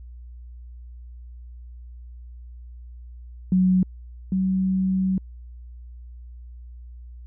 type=tone pair in turn; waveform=sine; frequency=185 / 188.56 Hz; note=F#3 / F#3; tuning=0 / +33 cents; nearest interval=unison; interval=33 cents; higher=second; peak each=-15 / -19 dBFS; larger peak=first; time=3.52-3.83 / 4.32-5.18 s; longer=second; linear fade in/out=2 ms; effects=added 60 Hz sine -38 dBFS peak until 7.26 s